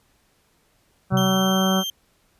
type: harmonic tone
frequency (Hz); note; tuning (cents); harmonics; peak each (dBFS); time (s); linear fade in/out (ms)
189.6; F#3; +43; 1 / 2 / 3 / 4 / 5 / 6 / 7 / 8; -19 / -29 / -27 / -28 / -36 / -32 / -29 / -34; 1.1-1.84; 50
type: tone with exponential decay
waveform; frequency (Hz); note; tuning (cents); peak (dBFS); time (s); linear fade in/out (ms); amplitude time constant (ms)
sine; 130.81; C3; 0; -18; 1.12-1.81; 5; 150
type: tone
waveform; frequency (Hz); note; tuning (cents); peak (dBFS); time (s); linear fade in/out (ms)
35% pulse; 3160; G7; +13; -24; 1.17-1.9; 2
effects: pink hiss -63 dBFS RMS until 2.39 s + resampled to 32000 Hz